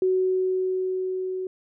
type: tone with level ramp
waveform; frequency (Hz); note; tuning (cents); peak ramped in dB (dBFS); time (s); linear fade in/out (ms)
sine; 372.8; F#4; +13; -18 to -27; 0.02-1.47; 2
effects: none